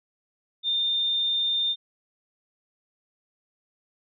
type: tone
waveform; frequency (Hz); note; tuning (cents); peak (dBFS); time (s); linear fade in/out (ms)
sine; 3615; A7; +46; -22; 0.63-1.76; 50
effects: none